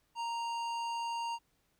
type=tone with hard clipping; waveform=sine; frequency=931 Hz; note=A#5; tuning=2 cents flat; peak=-36 dBFS; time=0.15-1.39 s; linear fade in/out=50 ms; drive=13 dB; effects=pink hiss -75 dBFS RMS until 1.79 s